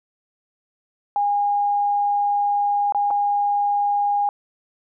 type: tone with dropouts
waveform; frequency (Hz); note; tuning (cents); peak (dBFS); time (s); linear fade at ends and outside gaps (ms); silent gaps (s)
sine; 816; G#5; -31; -17; 1.16-4.29; 1; 2.923-2.947 / 3.105-3.109
effects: none